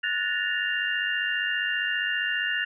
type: tone cluster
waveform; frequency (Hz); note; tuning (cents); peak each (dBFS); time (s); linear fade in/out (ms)
sine; 1469 / 1739 / 1834 / 2797; F#6 / A6 / A#6 / F7; -13 / -21 / -29 / +2; -30; 0.03-2.65; 10
effects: none